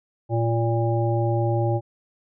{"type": "harmonic tone", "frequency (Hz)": 115.6, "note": "A#2", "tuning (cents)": -14, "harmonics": [1, 3, 5, 7], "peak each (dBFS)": [-21, -26, -28, -29], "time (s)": [0.29, 1.81], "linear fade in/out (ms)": 50, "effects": []}